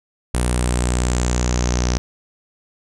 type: tone with low-pass filter sweep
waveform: sawtooth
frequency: 61.1 Hz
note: B1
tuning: 18 cents flat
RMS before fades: -19 dBFS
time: 0.34-1.98 s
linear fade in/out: 0 ms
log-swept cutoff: 9400 to 5900 Hz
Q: 6.2
effects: none